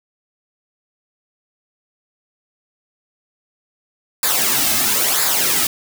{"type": "noise with flanger", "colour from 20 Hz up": "white", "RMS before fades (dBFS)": -17, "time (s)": [4.23, 5.67], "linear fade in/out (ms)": 2, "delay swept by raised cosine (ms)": [0.33, 2.13], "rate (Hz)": 1, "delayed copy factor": -0.65, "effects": []}